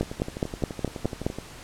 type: two click trains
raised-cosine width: 2 ms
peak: -19 / -10 dBFS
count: 17 / 7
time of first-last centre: 0.03-1.386 / 0.01-1.265 s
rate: 11.8 / 4.78 Hz
effects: pink hiss -44 dBFS RMS until 1.63 s + low-pass 10000 Hz 12 dB/octave